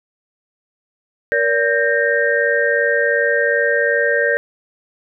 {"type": "tone cluster", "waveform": "sine", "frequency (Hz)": [470.3, 573, 1583, 1846], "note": ["A#4", "D5", "G6", "A#6"], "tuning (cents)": [15, -43, 17, -17], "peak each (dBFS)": -19, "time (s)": [1.32, 4.37], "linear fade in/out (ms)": 0, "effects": []}